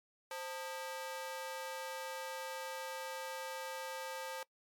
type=ring-modulated tone; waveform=sawtooth; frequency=710 Hz; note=F5; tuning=28 cents sharp; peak=-34 dBFS; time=0.31-4.43 s; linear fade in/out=2 ms; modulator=186 Hz; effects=noise-tail reverb RT60 0.1 s tail -22 dB re dry + MP3 96 kbps